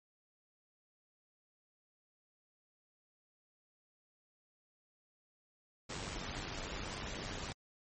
pink noise with amplitude modulation, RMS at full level -40 dBFS, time 5.89-7.53 s, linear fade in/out 10 ms, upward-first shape sine, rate 96.5 Hz, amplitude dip 50%, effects MP3 32 kbps

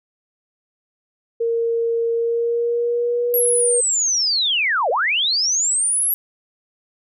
sine tone with pitch glide, 462.5 to 483.5 Hz, A#4 to B4, -14 to -37 cents, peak -17 dBFS, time 1.4-3.81 s, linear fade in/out 10 ms, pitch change +77 cents, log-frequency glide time 2.12-3.36 s
sine linear two-way sweep, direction down then up, 11650 to 437.1 to 11650 Hz, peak -16 dBFS, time 3.34-6.14 s, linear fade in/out 0 ms, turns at 4.9 s
effects none

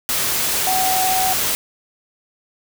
sine tone in noise, 750 Hz, F#5, 23 cents sharp, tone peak -18 dBFS, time 0.67-1.33 s, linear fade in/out 0 ms, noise white, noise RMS -20 dBFS, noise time 0.09-1.55 s, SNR -1 dB, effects none

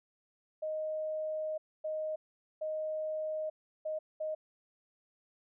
sine tone bursts at uneven times, 622.3 Hz, D#5, in tune, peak -33 dBFS, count 5, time 0.62-1.58 / 1.84-2.16 / 2.61-3.5 / 3.85-3.99 / 4.2-4.35 s, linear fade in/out 10 ms, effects none

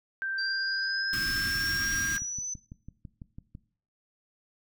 sine tone with pitch glide, 1568 to 1608.4 Hz, G6 to G6, 0 to +44 cents, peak -29 dBFS, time 0.22-2.18 s, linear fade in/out 0 ms, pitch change +44 cents, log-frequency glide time 0.79-1.59 s
sine exponential sweep, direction up, 4699 to 6080 Hz, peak -32 dBFS, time 0.38-2.54 s, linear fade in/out 5 ms
pink band-stop noise, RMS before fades -36 dBFS, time 1.13-2.17 s, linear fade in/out 2 ms, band 350 to 1100 Hz, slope 96 dB/octave
click train, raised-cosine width 5 ms, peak -30 dBFS, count 9, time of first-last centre 2.22-3.551 s, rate 6.01 Hz
effects noise-tail reverb RT60 0.5 s tail -19 dB re dry

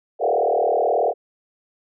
sine tone with frequency modulation, 587.3 Hz, D5, in tune, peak -16 dBFS, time 0.19-1.14 s, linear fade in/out 50 ms, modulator 38.6 Hz, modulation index 4.4, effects none

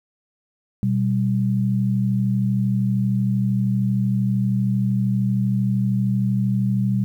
sine tone pair together, 122.4 / 195.29 Hz, B2 / G3, -15 / -6 cents, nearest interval minor sixth, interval 809 cents, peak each -20 dBFS, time 0.83-7.04 s, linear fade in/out 0 ms, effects 9-bit

